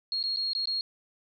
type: tone with dropouts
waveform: sine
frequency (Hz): 4281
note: C8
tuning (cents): +39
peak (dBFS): -27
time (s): 0.12-0.81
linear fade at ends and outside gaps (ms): 1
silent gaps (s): 0.228-0.238 / 0.362-0.37 / 0.533-0.55 / 0.656-0.673
effects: none